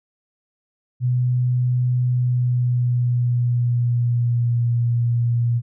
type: tone with pitch glide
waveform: sine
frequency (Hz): 124.5 to 118.81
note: B2 to A#2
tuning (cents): +14 to +33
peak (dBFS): -16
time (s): 1-5.62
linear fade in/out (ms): 50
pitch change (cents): -81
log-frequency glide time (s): 2.07-4.68
effects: none